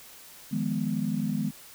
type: chord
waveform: sine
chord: F half-diminished seventh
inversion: third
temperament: equal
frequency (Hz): 155.56 / 174.61 / 207.7 / 246.9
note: Eb3 / F3 / Ab3 / Cb4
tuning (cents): 0 / 0 / 0 / 0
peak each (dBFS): -32 / -34 / -29 / -31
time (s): 0.51-1.51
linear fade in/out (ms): 20
effects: tanh soft clip ceiling -15 dBFS + white hiss -49 dBFS RMS until 1.74 s